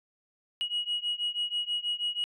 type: beating tone pair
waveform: sine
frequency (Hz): 2900 / 2906.2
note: F#7 / F#7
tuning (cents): -35 / -32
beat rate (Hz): 6.2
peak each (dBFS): -30 / -31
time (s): 0.61-2.24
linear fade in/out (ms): 0
effects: tanh soft clip ceiling -24 dBFS